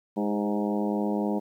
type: harmonic tone with a mistuned harmonic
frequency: 103.8 Hz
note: G#2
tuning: in tune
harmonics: 2 / 3 / 4 / 5 / 6 / 7 / 8 / 9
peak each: -27 / -31 / -33 / -35 / -37 / -38 / -39 / -40 dBFS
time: 0.16-1.4 s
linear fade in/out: 20 ms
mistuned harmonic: 4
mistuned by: -34 cents
effects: 10-bit